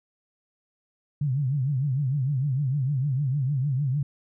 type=tone with vibrato; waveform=sine; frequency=136.7 Hz; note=C#3; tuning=24 cents flat; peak=-22 dBFS; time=1.21-4.03 s; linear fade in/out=5 ms; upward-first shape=triangle; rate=6.6 Hz; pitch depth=190 cents each way; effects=none